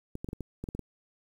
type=clicks; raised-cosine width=3 ms; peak=-23 dBFS; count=9; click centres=0.154 / 0.245 / 0.288 / 0.331 / 0.407 / 0.64 / 0.688 / 0.75 / 0.793 s; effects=9-bit